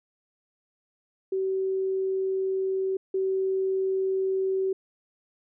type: tone pair in turn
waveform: sine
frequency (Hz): 381.7 / 381.7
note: G4 / G4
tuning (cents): -46 / -46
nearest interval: unison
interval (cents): 0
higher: neither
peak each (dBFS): -24 / -23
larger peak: second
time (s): 1.32-2.97 / 3.14-4.73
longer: first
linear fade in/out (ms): 5
effects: none